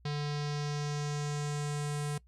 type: tone with low-pass filter sweep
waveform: square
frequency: 146.83 Hz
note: D3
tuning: in tune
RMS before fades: -34 dBFS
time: 0.05-2.18 s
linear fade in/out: 5 ms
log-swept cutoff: 4500 to 9400 Hz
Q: 2.6
effects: noise-tail reverb RT60 0.1 s tail -21 dB re dry + added 60 Hz sine -58 dBFS peak until 2.27 s